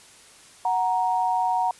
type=tone pair together; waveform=sine; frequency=740 / 935.4 Hz; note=F#5 / A#5; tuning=0 / +6 cents; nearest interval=major third; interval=406 cents; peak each=-23 dBFS; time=0.65-1.71 s; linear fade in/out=2 ms; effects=white hiss -50 dBFS RMS until 1.79 s + resampled to 24000 Hz